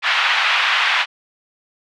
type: band-pass noise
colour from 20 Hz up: white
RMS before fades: -17 dBFS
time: 0.02-1.06 s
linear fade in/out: 50 ms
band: 900 to 3100 Hz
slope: 24 dB/octave
effects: none